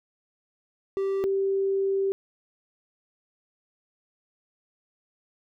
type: tone pair in turn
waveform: triangle / sine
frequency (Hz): 390 / 390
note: G4 / G4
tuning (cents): -9 / -9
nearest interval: unison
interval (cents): 0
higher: neither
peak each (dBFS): -22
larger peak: neither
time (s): 0.97-1.24 / 1.24-2.12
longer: second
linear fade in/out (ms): 0
effects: none